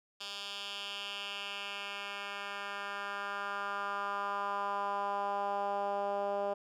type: tone with band-pass filter sweep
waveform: 10% pulse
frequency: 201 Hz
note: G3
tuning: 44 cents sharp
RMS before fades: -37 dBFS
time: 0.2-6.54 s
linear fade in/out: 10 ms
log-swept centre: 3900 to 610 Hz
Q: 2.4
effects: none